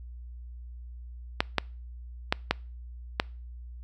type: clicks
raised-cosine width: 0.3 ms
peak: -6 dBFS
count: 5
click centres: 1.405 / 1.583 / 2.325 / 2.51 / 3.199 s
effects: noise-tail reverb RT60 0.4 s tail -26 dB re dry + added 60 Hz sine -40 dBFS peak until 3.83 s